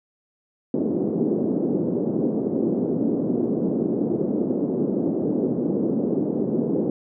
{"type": "band-pass noise", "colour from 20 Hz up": "pink", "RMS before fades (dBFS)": -23, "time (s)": [0.74, 6.9], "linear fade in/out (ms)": 2, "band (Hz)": [200, 430], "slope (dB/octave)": 24, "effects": []}